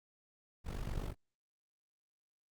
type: noise with amplitude modulation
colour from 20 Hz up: brown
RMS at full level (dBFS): -35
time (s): 0.64-1.15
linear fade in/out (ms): 50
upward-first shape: sine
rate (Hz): 48.2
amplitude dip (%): 80
effects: Opus 48 kbps